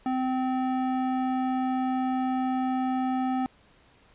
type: tone with band-pass filter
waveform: square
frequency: 258 Hz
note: C4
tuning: 24 cents flat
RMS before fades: -27 dBFS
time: 0.06-3.46 s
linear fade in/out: 0 ms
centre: 560 Hz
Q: 1.6
effects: pink hiss -59 dBFS RMS until 4.14 s + resampled to 8000 Hz